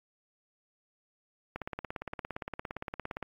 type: click train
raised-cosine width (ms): 0.5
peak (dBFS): -21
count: 30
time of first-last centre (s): 1.56-3.227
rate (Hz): 17.4
effects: AAC 64 kbps